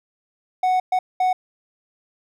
triangle tone bursts at uneven times, 740 Hz, F#5, in tune, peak -14 dBFS, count 3, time 0.63-0.8 / 0.92-0.99 / 1.2-1.33 s, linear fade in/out 5 ms, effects none

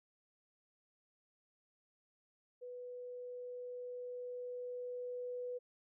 sine tone with level ramp, 493.9 Hz, B4, in tune, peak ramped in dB -45 to -39 dBFS, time 2.61-5.59 s, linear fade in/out 20 ms, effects none

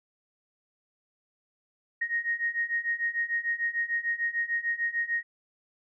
sine beating tone pair, 1864.7 / 1871.4 Hz, A#6 / A#6, 0 / +6 cents, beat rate 6.7 Hz, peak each -31 / -29 dBFS, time 2.01-5.23 s, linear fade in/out 10 ms, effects none

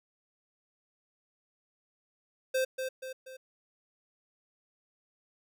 square tone with echo, 521 Hz, C5, 7 cents flat, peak -27 dBFS, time 2.54-2.65 s, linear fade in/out 10 ms, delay 240 ms, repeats 3, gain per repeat -6 dB, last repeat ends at 3.37 s, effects none

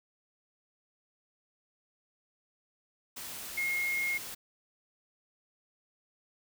sine tone in noise, 2149 Hz, C7, 46 cents sharp, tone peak -29 dBFS, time 3.57-4.18 s, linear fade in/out 10 ms, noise white, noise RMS -42 dBFS, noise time 3.16-4.35 s, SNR +10 dB, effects none

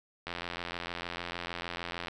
click train, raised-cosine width 0.3 ms, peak -20 dBFS, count 158, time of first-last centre 0.27-2.083 s, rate 86.6 Hz, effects none

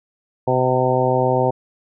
harmonic tone with a mistuned harmonic, 127.7 Hz, C3, 42 cents flat, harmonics 1 / 2 / 3 / 4 / 5 / 6 / 7, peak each -22 / -26 / -22 / -20 / -23 / -23 / -23 dBFS, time 0.47-1.51 s, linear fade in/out 10 ms, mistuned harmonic 7, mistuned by +23 cents, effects none

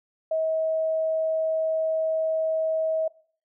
sine tone, 639 Hz, D#5, 46 cents sharp, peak -22 dBFS, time 0.31-3.08 s, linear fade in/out 5 ms, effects noise-tail reverb RT60 0.5 s tail -21 dB re dry

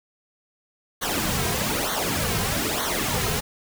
pink noise with flanger, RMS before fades -25 dBFS, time 1.01-3.41 s, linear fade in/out 20 ms, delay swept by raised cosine 0.39 to 3.49 ms, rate 1.1 Hz, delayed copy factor -0.75, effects none

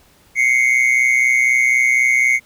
triangle tone pair together, 2093 / 2217 Hz, C7 / C#7, 0 / 0 cents, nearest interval minor second, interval 100 cents, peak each -13 dBFS, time 0.35-2.4 s, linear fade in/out 50 ms, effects pink hiss -52 dBFS RMS until 2.45 s

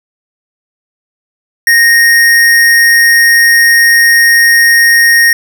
square tone with amplitude modulation, 1859 Hz, A#6, 5 cents flat, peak -3 dBFS, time 1.67-5.33 s, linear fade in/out 2 ms, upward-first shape sine, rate 208 Hz, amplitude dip 25%, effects none

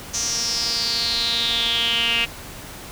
sawtooth tone with band-pass filter sweep, 232.9 Hz, A#3, 1 cent flat, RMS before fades -22 dBFS, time 0.13-2.26 s, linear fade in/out 20 ms, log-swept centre 6200 to 2700 Hz, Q 7.7, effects pink hiss -37 dBFS RMS until 2.91 s

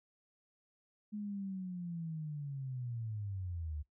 sine linear sweep, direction down, 211.9 to 71.9 Hz, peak -38 dBFS, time 1.12-3.83 s, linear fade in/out 20 ms, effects noise-tail reverb RT60 0.1 s tail -17 dB re dry

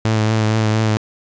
sawtooth tone with vibrato, 109.4 Hz, A2, 9 cents flat, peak -10 dBFS, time 0.05-0.97 s, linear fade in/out 0 ms, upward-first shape triangle, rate 4.3 Hz, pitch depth 31 cents each way, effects resampled to 16000 Hz + 8-bit

